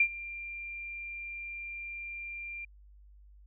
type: tone with ADSR envelope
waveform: sine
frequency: 2381 Hz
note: D7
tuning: 23 cents sharp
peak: -19 dBFS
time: 0-2.65 s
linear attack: 4 ms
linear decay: 73 ms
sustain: -19 dB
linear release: 5 ms
effects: added 50 Hz sine -53 dBFS peak until 3.46 s